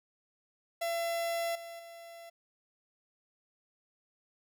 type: tone with level steps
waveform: 45% pulse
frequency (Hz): 675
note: E5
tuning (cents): +41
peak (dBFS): -31 / -43 / -47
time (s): 0.81-2.3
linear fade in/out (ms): 10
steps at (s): 1.55 / 1.79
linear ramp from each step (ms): 5
effects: none